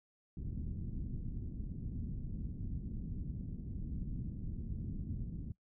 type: low-pass noise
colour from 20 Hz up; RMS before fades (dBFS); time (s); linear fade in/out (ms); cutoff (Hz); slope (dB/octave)
pink; -41; 0.37-5.52; 2; 240; 24
effects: noise-tail reverb RT60 0.1 s tail -19 dB re dry